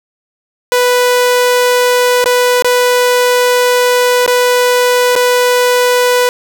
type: tone with dropouts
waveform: sawtooth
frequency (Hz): 493.9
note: B4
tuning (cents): 0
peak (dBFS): -4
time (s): 0.72-6.29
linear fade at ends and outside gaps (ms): 1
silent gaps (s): 2.242-2.258 / 2.623-2.645 / 4.263-4.277 / 5.154-5.161
effects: none